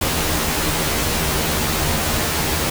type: noise with comb filter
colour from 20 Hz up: pink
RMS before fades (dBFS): -20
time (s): 0.01-2.7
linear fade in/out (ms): 5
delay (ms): 13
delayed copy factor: +0.8
effects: none